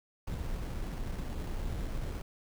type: noise with sample-and-hold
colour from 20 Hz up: brown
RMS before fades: -36 dBFS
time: 0.27-2.22 s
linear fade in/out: 5 ms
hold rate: 3675 Hz
effects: none

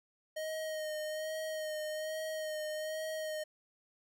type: tone with vibrato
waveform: square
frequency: 622.3 Hz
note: D#5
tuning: in tune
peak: -37 dBFS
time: 0.36-3.44 s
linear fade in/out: 10 ms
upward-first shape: sine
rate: 1.2 Hz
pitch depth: 25 cents each way
effects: none

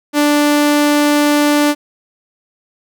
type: tone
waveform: sawtooth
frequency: 293.7 Hz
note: D4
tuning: in tune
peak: -6 dBFS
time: 0.13-1.75 s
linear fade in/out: 50 ms
effects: none

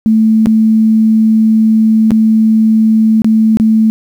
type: tone with dropouts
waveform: sine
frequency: 220 Hz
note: A3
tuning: in tune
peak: -5 dBFS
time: 0.06-3.9 s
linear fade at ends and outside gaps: 0 ms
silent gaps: 0.459-0.469 / 2.107-2.117 / 3.219-3.245 / 3.571-3.599 s
effects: 7-bit

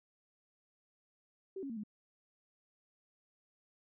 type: tone with pitch steps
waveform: sine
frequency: 384 / 275.7 / 228.1 / 209.9 Hz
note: G4 / C#4 / A#3 / G#3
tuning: -36 / -9 / -37 / +19 cents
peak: -39 dBFS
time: 1.56-1.836 s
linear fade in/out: 5 ms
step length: 69 ms
effects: none

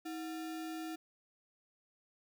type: tone with sample-and-hold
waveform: sine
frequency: 320 Hz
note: D#4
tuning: 49 cents sharp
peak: -39 dBFS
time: 0.05-0.96 s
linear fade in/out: 10 ms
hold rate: 1050 Hz
effects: none

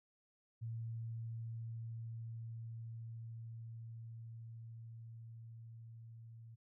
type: tone with level ramp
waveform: sine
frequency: 114.2 Hz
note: A#2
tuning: 35 cents flat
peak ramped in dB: -40 to -52 dBFS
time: 0.61-6.56 s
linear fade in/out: 20 ms
effects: none

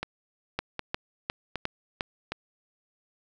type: two click trains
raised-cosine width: 0.3 ms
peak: -12 / -15 dBFS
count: 5 / 4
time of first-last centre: 0.59-2.008 / 0.03-2.32 s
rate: 2.82 / 1.31 Hz
effects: none

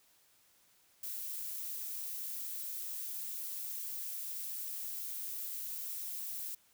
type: noise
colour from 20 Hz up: violet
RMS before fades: -41 dBFS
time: 1.03-6.55 s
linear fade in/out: 5 ms
effects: white hiss -68 dBFS RMS until 6.73 s

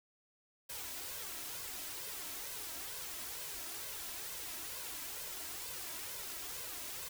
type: noise with flanger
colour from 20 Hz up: white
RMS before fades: -44 dBFS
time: 0.69-7.09 s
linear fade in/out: 10 ms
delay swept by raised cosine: 1.9 to 3.1 ms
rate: 2.2 Hz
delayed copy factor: +0.6
effects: none

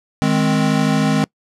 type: chord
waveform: square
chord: Ab major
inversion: second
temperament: equal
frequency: 155.56 / 207.7 / 261.6 Hz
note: Eb3 / Ab3 / C4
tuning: 0 / 0 / 0 cents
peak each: -19 dBFS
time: 0.22-1.24 s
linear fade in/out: 0 ms
effects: noise-tail reverb RT60 0.1 s tail -25 dB re dry + low-pass 8000 Hz 12 dB/octave

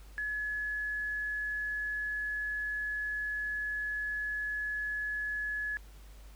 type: tone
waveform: sine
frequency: 1700 Hz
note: G#6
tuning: 40 cents sharp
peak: -32 dBFS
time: 0.18-5.77 s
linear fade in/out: 0 ms
effects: added 50 Hz sine -49 dBFS peak until 6.35 s + pink hiss -60 dBFS RMS until 6.35 s

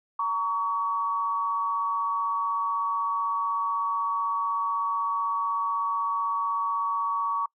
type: tone pair together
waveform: sine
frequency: 926 / 1129 Hz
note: A#5 / C#6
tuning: -12 / +31 cents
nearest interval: minor third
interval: 343 cents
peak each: -31 / -25 dBFS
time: 0.19-7.46 s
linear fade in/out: 5 ms
effects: noise-tail reverb RT60 0.1 s tail -25 dB re dry

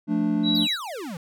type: chord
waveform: triangle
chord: D minor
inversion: first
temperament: equal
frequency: 174.61 / 220 / 293.7 Hz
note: F3 / A3 / D4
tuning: 0 / 0 / 0 cents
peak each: -26 / -22 / -22 dBFS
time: 0.07-0.68 s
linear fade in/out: 50 ms
type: tone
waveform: sine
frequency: 3896 Hz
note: B7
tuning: 24 cents flat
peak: -22 dBFS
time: 0.43-0.78 s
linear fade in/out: 50 ms
type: exponential sweep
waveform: square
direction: down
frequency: 4978 to 155.56 Hz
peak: -32 dBFS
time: 0.55-1.17 s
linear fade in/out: 2 ms
effects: none

